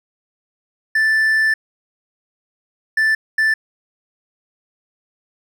triangle tone bursts at uneven times, 1762 Hz, A6, 2 cents sharp, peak -11 dBFS, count 3, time 0.95-1.54 / 2.97-3.15 / 3.38-3.54 s, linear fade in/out 5 ms, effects none

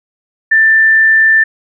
sine tone, 1776 Hz, A6, 16 cents sharp, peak -5 dBFS, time 0.51-1.44 s, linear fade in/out 10 ms, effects none

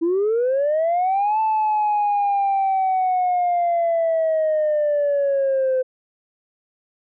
sine linear two-way sweep, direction up then down, 322.4 to 880 to 512 Hz, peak -15 dBFS, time 0.01-5.83 s, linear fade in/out 20 ms, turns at 1.4 s, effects tanh soft clip ceiling -14 dBFS

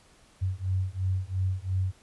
sine beating tone pair, 92.4 / 95.3 Hz, F#2 / G2, -2 / -48 cents, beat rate 2.9 Hz, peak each -29 dBFS, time 0.41-1.92 s, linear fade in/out 20 ms, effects pink hiss -59 dBFS RMS until 2.02 s + resampled to 24000 Hz

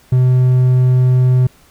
triangle tone, 127.1 Hz, C3, 50 cents flat, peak -6 dBFS, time 0.12-1.47 s, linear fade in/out 5 ms, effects pink hiss -49 dBFS RMS until 1.7 s

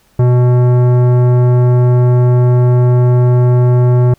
sine tone with tanh clipping, 123.6 Hz, B2, 2 cents sharp, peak -8 dBFS, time 0.19-4.14 s, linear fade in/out 5 ms, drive 15 dB, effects pink hiss -53 dBFS RMS until 4.18 s

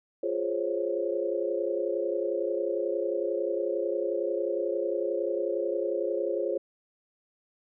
sine chord, Db major seventh, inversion first, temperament equal, 349.2 / 415.3 / 523.3 / 554.4 Hz, F4 / Ab4 / C5 / Db5, 0 / 0 / 0 / 0 cents, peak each -32 dBFS, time 0.23-6.58 s, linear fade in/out 5 ms, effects none

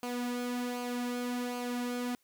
sawtooth tone with flanger, 244.9 Hz, B3, 14 cents flat, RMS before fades -35 dBFS, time 0.03-2.15 s, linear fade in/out 0 ms, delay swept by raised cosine 0.54 to 3.04 ms, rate 1.3 Hz, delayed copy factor -0.55, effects white hiss -72 dBFS RMS until 2.23 s

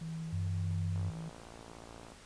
sine tone with tremolo, 162.3 Hz, E3, 27 cents flat, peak -37 dBFS, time 0.01-1.29 s, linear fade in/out 5 ms, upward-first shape sine, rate 1.6 Hz, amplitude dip 35%
sine tone, 95.3 Hz, G2, 48 cents flat, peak -32 dBFS, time 0.32-1.11 s, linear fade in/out 20 ms
click train, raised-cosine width 1 ms, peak -36 dBFS, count 67, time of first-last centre 0.96-2.12 s, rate 56.9 Hz
effects pink hiss -55 dBFS RMS until 2.25 s + resampled to 22050 Hz

